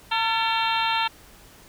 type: harmonic tone with a mistuned harmonic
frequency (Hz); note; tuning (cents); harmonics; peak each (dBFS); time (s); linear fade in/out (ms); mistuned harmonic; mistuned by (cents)
453; A#4; -50; 2 / 3 / 4 / 5 / 6 / 7 / 8 / 9; -24 / -29 / -32 / -34 / -29 / -31 / -31 / -35; 0.11-1.08; 10; 4; -65
effects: pink hiss -50 dBFS RMS until 1.68 s